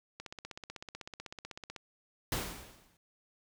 click train, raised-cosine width 0.2 ms, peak -26 dBFS, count 26, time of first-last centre 0.2-1.762 s, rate 16 Hz
pink noise with exponential decay, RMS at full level -32 dBFS, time 2.32-2.97 s, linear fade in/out 2 ms, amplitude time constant 140 ms
effects none

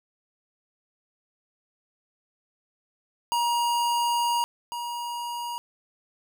square tone pair in turn, 949 / 953 Hz, A#5 / A#5, +31 / +38 cents, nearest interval unison, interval 7 cents, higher second, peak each -23 / -31 dBFS, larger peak first, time 3.32-4.44 / 4.72-5.58 s, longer first, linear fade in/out 0 ms, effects none

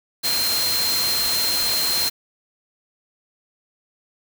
sine tone in noise, 4167 Hz, C8, 8 cents flat, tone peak -21 dBFS, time 0.23-2.1 s, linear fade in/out 20 ms, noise white, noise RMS -24 dBFS, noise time 0.23-2.1 s, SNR 0 dB, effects none

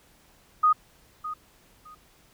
sine tone with echo, 1242 Hz, D#6, 3 cents flat, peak -16 dBFS, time 0.63-0.73 s, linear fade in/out 10 ms, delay 610 ms, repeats 2, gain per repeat -14 dB, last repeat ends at 1.95 s, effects pink hiss -59 dBFS RMS until 2.33 s

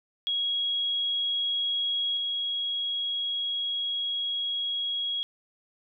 sine tone pair in turn, 3310 / 3310 Hz, G#7 / G#7, -6 / -6 cents, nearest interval unison, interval 0 cents, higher neither, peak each -25 / -27 dBFS, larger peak first, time 0.27-2.17 / 2.17-5.23 s, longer second, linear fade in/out 0 ms, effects none

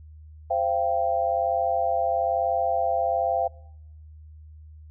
sine chord, C suspended fourth, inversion none, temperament equal with one note detuned, 523.3 / 682.9 / 784 Hz, C5 / F5 / G5, 0 / -39 / 0 cents, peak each -28 / -24 / -26 dBFS, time 0.5-3.48 s, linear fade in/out 10 ms, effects noise-tail reverb RT60 0.8 s tail -24 dB re dry + added 77 Hz sine -43 dBFS peak until 4.9 s

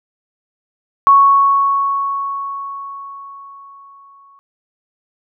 sine tone with exponential decay, 1108.7 Hz, C#6, in tune, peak -4 dBFS, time 1.07-4.39 s, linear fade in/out 0 ms, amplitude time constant 720 ms, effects none

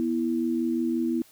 sine tone pair together, 243.9 / 329.6 Hz, B3 / E4, -21 / 0 cents, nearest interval perfect fourth, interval 521 cents, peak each -26 dBFS, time 0-1.22 s, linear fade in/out 0 ms, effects white hiss -56 dBFS RMS until 1.31 s

